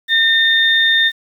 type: tone pair together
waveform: sine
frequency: 1817 / 3634 Hz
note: A#6 / A#7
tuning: -45 / -45 cents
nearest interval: octave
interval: 1200 cents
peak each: -13 dBFS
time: 0.08-1.12 s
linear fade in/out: 50 ms
effects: 7-bit